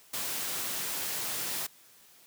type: noise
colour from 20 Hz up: white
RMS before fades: -34 dBFS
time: 0.13-1.67 s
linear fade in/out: 10 ms
effects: white hiss -58 dBFS RMS until 2.26 s + high-pass 100 Hz 12 dB/octave